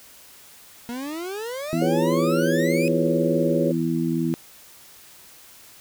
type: exponential sweep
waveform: 40% pulse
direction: up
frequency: 233.1 to 2552 Hz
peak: -28 dBFS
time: 0.89-2.88 s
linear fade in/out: 0 ms
type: harmonic tone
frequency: 82.41 Hz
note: E2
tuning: in tune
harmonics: 2 / 3 / 4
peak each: -25 / -25 / -25 dBFS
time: 1.73-4.34 s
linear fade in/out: 0 ms
type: chord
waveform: sine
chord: C# dominant seventh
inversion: first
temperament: equal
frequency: 349.2 / 415.3 / 493.9 / 554.4 Hz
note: E#4 / G#4 / B4 / C#5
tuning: 0 / 0 / 0 / 0 cents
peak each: -28 / -28 / -28 / -24 dBFS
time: 1.81-3.72 s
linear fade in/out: 10 ms
effects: white hiss -48 dBFS RMS until 5.8 s